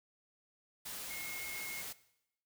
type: tone in noise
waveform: sine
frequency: 2158 Hz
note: C#7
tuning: 47 cents flat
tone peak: -44 dBFS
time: 1.1-1.82 s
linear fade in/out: 10 ms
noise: white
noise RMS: -44 dBFS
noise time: 0.85-1.93 s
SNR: -3 dB
effects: noise-tail reverb RT60 0.8 s tail -18 dB re dry